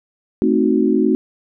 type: chord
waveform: sine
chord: A diminished seventh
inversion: none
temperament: equal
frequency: 220 / 261.6 / 311.1 / 370 Hz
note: A3 / C4 / Eb4 / Gb4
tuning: 0 / 0 / 0 / 0 cents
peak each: -18 dBFS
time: 0.42-1.15 s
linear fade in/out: 0 ms
effects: none